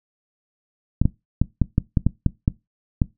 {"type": "clicks", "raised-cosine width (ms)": 5, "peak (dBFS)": -4, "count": 10, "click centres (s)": [1.016, 1.055, 1.416, 1.617, 1.781, 1.972, 2.066, 2.263, 2.479, 3.018], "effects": ["noise-tail reverb RT60 0.2 s tail -20 dB re dry"]}